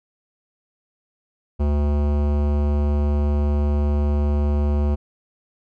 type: tone with hard clipping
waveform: sine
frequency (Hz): 72.9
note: D2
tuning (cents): -12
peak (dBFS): -19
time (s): 1.59-4.96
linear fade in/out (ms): 20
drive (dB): 18
effects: none